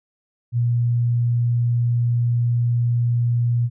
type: tone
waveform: sine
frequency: 119.5 Hz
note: A#2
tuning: 43 cents sharp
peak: -16 dBFS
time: 0.52-3.7 s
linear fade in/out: 50 ms
effects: none